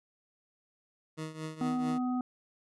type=tone with tremolo; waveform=20% pulse; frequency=157.3 Hz; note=D#3; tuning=19 cents sharp; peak=-30 dBFS; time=1.17-1.99 s; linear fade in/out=20 ms; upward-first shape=triangle; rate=4.5 Hz; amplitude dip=80%
type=harmonic tone; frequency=250.9 Hz; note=B3; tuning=28 cents sharp; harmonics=1 / 3 / 5; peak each=-29 / -39 / -43 dBFS; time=1.61-2.21 s; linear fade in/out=2 ms
effects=resampled to 24000 Hz